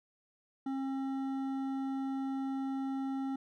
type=tone with hard clipping; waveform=triangle; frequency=269 Hz; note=C4; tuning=48 cents sharp; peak=-35 dBFS; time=0.66-3.36 s; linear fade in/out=5 ms; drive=13 dB; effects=none